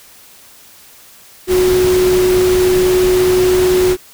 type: tone in noise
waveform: sine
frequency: 366.9 Hz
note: F#4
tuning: 15 cents flat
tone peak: -9 dBFS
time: 1.47-3.97 s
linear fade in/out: 50 ms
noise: pink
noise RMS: -21 dBFS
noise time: 1.47-3.97 s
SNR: +9 dB
effects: white hiss -42 dBFS RMS until 4.13 s